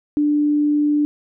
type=tone; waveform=sine; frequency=295.4 Hz; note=D4; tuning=10 cents sharp; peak=-14 dBFS; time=0.17-1.05 s; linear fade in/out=0 ms; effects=none